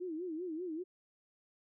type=tone with vibrato; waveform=sine; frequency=337.9 Hz; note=E4; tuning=43 cents sharp; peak=-37 dBFS; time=0-0.84 s; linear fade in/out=20 ms; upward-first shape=sine; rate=5.1 Hz; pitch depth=160 cents each way; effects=none